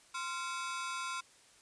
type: ring-modulated tone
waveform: sawtooth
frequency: 1210 Hz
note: D#6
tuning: 49 cents flat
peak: -30 dBFS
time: 0.14-1.21 s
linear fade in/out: 10 ms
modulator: 170 Hz
effects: white hiss -62 dBFS RMS until 1.61 s + resampled to 22050 Hz